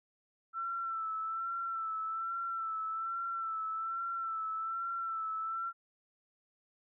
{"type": "tone with vibrato", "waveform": "sine", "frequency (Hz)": 1335, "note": "E6", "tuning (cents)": 22, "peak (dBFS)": -34, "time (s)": [0.53, 5.73], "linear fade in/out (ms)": 50, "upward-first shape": "sine", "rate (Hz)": 1.2, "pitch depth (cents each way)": 38, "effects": []}